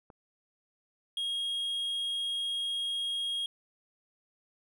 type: click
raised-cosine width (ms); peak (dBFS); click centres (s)
1; -37; 0.102
type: tone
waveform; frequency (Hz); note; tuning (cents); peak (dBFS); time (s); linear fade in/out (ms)
triangle; 3268; G#7; -29; -29; 1.17-3.46; 2
effects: none